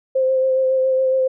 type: tone with vibrato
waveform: sine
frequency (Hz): 523.3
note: C5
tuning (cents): 0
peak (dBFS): -14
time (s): 0.15-1.28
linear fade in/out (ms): 10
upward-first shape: sine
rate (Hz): 7.2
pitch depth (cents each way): 17
effects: none